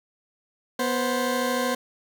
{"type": "tone pair together", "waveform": "20% pulse", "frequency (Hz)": [245.1, 523.3], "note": ["B3", "C5"], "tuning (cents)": [-13, 0], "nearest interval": "octave + minor second", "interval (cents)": 1313, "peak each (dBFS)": -21, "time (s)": [0.79, 1.75], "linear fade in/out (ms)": 5, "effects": []}